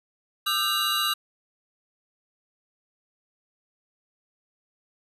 square tone cluster, 1208 / 1325 / 1558 / 2826 / 3921 Hz, D6 / E6 / G6 / F7 / B7, +48 / +9 / -11 / +20 / -13 cents, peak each -30 / -33 / -34 / -30 / -27 dBFS, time 0.46-1.14 s, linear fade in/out 10 ms, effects resampled to 32000 Hz

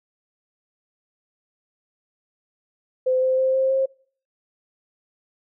sine tone with pitch steps, 514 / 518.8 / 523.6 / 528.5 / 533.4 Hz, C5 / C5 / C5 / C5 / C5, -31 / -15 / +1 / +17 / +33 cents, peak -17 dBFS, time 3.06-3.86 s, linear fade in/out 10 ms, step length 160 ms, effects noise-tail reverb RT60 0.5 s tail -25 dB re dry

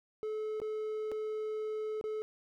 triangle tone with dropouts, 431.5 Hz, A4, 34 cents flat, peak -32 dBFS, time 0.23-2.22 s, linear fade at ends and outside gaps 0 ms, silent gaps 0.601-0.617 / 1.116-1.12 / 2.012-2.04 s, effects none

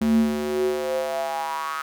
square tone with high-pass filter sweep, 74.4 Hz, D2, 23 cents sharp, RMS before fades -24 dBFS, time 0.01-1.82 s, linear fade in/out 5 ms, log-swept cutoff 190 to 1300 Hz, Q 6.8, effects none

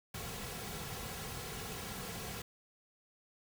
pink noise with comb filter, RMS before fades -43 dBFS, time 0.14-2.42 s, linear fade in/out 5 ms, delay 3.3 ms, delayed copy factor -0.6, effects none

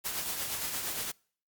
white noise with tremolo, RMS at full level -33 dBFS, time 0.04-1.12 s, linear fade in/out 20 ms, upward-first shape triangle, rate 8.6 Hz, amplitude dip 45%, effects noise-tail reverb RT60 0.5 s tail -26 dB re dry + Opus 48 kbps

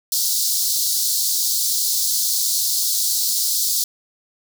pink high-pass noise, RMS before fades -20 dBFS, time 0.12-3.84 s, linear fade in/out 2 ms, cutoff 4100 Hz, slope 48 dB/octave, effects none

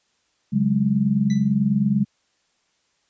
sine chord, C# suspended fourth, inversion none, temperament equal with one note detuned, 138.59 / 187.69 / 207.7 Hz, C#3 / F#3 / G#3, 0 / +25 / 0 cents, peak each -24 / -22 / -19 dBFS, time 0.52-2.05 s, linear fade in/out 20 ms
10% pulse tone with exponential decay, 1985 Hz, B6, 8 cents sharp, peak -22 dBFS, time 1.3-1.54 s, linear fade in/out 2 ms, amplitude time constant 51 ms
effects white hiss -67 dBFS RMS until 3.09 s + resampled to 16000 Hz

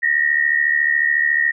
sine tone pair together, 1836 / 1910 Hz, A#6 / A#6, -27 / +42 cents, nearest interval minor second, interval 69 cents, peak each -17 dBFS, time 0.02-1.52 s, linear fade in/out 20 ms, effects none

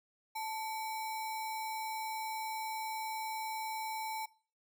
sine tone with sample-and-hold, 880 Hz, A5, in tune, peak -36 dBFS, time 0.35-4.26 s, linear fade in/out 10 ms, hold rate 3150 Hz, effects noise-tail reverb RT60 0.4 s tail -20 dB re dry

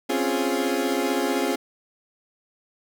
30% pulse chord, Db major seventh, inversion third, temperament equal, 261.6 / 277.2 / 349.2 / 415.3 Hz, C4 / Db4 / F4 / Ab4, 0 / 0 / 0 / 0 cents, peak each -25 dBFS, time 0.09-1.56 s, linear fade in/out 10 ms, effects none

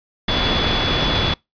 sine tone in noise, 3423 Hz, A7, 48 cents flat, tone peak -22 dBFS, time 0.28-1.34 s, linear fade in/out 5 ms, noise pink, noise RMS -19 dBFS, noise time 0.28-1.34 s, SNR -6 dB, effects noise-tail reverb RT60 0.2 s tail -26 dB re dry + resampled to 11025 Hz

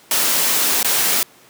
white noise with dropouts, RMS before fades -17 dBFS, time 0.11-1.23 s, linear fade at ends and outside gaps 2 ms, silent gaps 0.83-0.845 s, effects pink hiss -48 dBFS RMS until 1.49 s + high-pass 200 Hz 12 dB/octave

